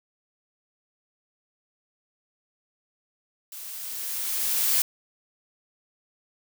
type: noise with level ramp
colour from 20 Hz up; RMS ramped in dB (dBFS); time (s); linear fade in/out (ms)
blue; -40 to -21; 3.52-4.82; 2
effects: none